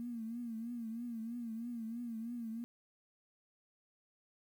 sine tone with vibrato, 231.7 Hz, A#3, 10 cents flat, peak -39 dBFS, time 0-2.64 s, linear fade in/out 0 ms, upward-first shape triangle, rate 3.1 Hz, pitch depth 95 cents each way, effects 11-bit

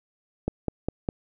click train, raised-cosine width 2 ms, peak -12 dBFS, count 4, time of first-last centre 0.48-1.089 s, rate 4.93 Hz, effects none

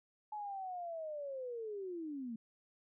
sine linear sweep, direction down, 856 to 219 Hz, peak -40 dBFS, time 0.32-2.36 s, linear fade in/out 5 ms, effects none

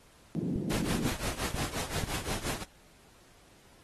white band-pass noise, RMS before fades -33 dBFS, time 0.35-1.08 s, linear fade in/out 0 ms, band 140 to 300 Hz, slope 24 dB/octave
click train, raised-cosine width 5 ms, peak -21 dBFS, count 4, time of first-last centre 0.56-2.038 s, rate 2.03 Hz
pink noise with tremolo, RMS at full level -32 dBFS, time 0.7-2.64 s, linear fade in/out 10 ms, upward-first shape triangle, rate 5.7 Hz, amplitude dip 85%
effects pink hiss -60 dBFS RMS until 3.83 s + AAC 32 kbps

